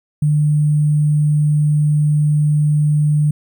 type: tone with sample-and-hold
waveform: sine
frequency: 150 Hz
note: D3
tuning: 37 cents sharp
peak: -11 dBFS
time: 0.22-3.31 s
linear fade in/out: 5 ms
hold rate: 8820 Hz
effects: none